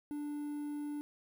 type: tone with quantisation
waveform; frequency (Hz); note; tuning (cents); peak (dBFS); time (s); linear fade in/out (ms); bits
triangle; 293.7; D4; 0; -35; 0.11-1.01; 0; 10
effects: none